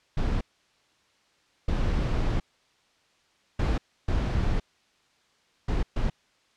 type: noise bursts at uneven times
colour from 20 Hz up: brown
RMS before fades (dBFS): -25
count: 6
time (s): 0.17-0.41 / 1.68-2.4 / 3.59-3.78 / 4.08-4.6 / 5.68-5.83 / 5.96-6.1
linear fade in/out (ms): 5
effects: white hiss -65 dBFS RMS until 6.56 s + low-pass 5000 Hz 12 dB/octave